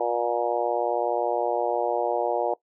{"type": "harmonic tone with a mistuned harmonic", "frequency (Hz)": 119.5, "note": "A#2", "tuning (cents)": 43, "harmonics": [3, 4, 5, 6, 7, 8], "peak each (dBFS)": [-31, -28, -28, -29, -30, -34], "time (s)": [0, 2.54], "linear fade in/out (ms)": 5, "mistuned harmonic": 8, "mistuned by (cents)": -25, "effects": ["noise-tail reverb RT60 0.1 s tail -20 dB re dry"]}